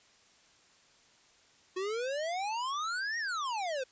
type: exponential two-way sweep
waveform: square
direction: up then down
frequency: 362.3 to 1898 to 497.3 Hz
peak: -33 dBFS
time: 1.76-3.84 s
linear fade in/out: 10 ms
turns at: 3.18 s
effects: white hiss -63 dBFS RMS until 3.91 s + resampled to 16000 Hz